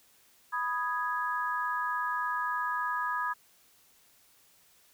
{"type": "chord", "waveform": "sine", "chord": "G# minor", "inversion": "first", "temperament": "equal", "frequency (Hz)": [987.8, 1244.5, 1661.2], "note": ["B5", "D#6", "G#6"], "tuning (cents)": [0, 0, 0], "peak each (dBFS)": [-33, -33, -34], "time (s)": [0.52, 3.34], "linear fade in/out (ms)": 20, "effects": ["white hiss -63 dBFS RMS until 4.93 s"]}